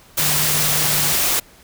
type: tone in noise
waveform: sine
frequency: 150.6 Hz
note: D3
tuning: 44 cents sharp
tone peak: -27 dBFS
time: 0.19-1.13 s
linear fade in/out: 10 ms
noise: white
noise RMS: -18 dBFS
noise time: 0.17-1.4 s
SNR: -12 dB
effects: pink hiss -48 dBFS RMS until 1.63 s